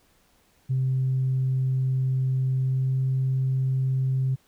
sine tone with pitch glide, 130.81 to 131.64 Hz, C3 to C3, 0 to +11 cents, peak -20 dBFS, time 0.69-4.36 s, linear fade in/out 20 ms, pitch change +11 cents, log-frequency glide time 2.59-3 s, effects tanh soft clip ceiling -17 dBFS + pink hiss -63 dBFS RMS until 4.47 s

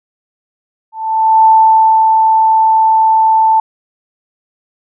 sine tone with ADSR envelope, 884 Hz, A5, 8 cents sharp, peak -3 dBFS, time 0.92-3.6 s, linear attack 530 ms, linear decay 600 ms, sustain -3 dB, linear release 3 ms, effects none

